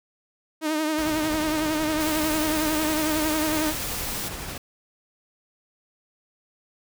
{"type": "tone with vibrato", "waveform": "sawtooth", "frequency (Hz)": 310, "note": "D#4", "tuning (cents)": -6, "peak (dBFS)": -19, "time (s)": [0.61, 3.74], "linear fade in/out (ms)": 50, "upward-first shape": "triangle", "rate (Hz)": 11, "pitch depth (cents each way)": 57}
{"type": "noise with tremolo", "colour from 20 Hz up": "pink", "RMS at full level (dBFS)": -33, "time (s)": [0.98, 4.58], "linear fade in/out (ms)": 5, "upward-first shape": "sine", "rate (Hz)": 12, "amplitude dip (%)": 25}
{"type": "noise", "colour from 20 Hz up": "white", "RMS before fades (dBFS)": -32, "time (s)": [2, 4.29], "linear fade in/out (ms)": 10}
{"effects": []}